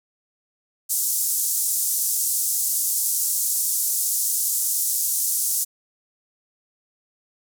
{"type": "band-pass noise", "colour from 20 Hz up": "white", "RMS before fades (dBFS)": -23, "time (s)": [0.89, 5.65], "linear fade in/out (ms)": 20, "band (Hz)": [6300, 14000], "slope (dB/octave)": 24, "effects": []}